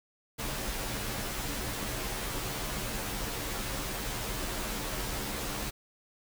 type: noise with comb filter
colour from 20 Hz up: pink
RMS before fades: -35 dBFS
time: 0.38-5.71 s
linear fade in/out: 20 ms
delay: 12 ms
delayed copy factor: -0.95
effects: none